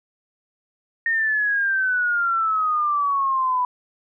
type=exponential sweep; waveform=sine; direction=down; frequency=1847 to 987.8 Hz; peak=-18 dBFS; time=1.06-3.65 s; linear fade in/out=2 ms; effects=none